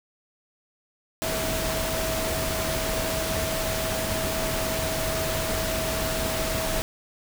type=tone in noise; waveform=sine; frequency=645 Hz; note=E5; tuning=38 cents flat; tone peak=-30 dBFS; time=1.22-6.82 s; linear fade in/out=0 ms; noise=pink; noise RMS=-28 dBFS; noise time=1.22-6.82 s; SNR=-5 dB; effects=none